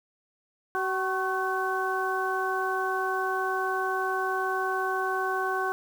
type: harmonic tone with a mistuned harmonic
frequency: 378.9 Hz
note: F#4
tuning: 41 cents sharp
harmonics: 1 / 2 / 3 / 4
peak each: -31 / -31 / -31 / -31 dBFS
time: 0.75-5.72 s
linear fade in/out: 0 ms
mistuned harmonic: 3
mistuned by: -53 cents
effects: 8-bit